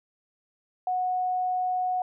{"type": "tone", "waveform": "sine", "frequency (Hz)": 734, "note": "F#5", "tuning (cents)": -14, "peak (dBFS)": -24, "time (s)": [0.87, 2.02], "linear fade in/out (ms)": 2, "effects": []}